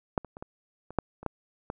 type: clicks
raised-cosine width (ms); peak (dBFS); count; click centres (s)
1; -11 / -28 / -28 / -24 / -28 / -10 / -29 / -15 / -19; 9; 0.178 / 0.247 / 0.369 / 0.425 / 0.906 / 0.987 / 1.23 / 1.263 / 1.701
effects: none